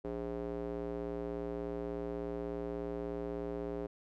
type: tone with band-pass filter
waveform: square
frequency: 58.27 Hz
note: A#1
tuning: in tune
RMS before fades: -39 dBFS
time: 0.04-3.87 s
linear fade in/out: 10 ms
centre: 430 Hz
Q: 2.4
effects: none